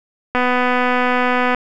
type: click train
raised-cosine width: 0.5 ms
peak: -3 dBFS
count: 299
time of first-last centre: 0.35-1.547 s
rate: 249 Hz
effects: none